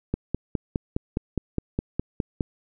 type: click train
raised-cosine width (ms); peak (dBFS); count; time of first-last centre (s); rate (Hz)
3; -11; 12; 0.14-2.408; 4.85
effects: none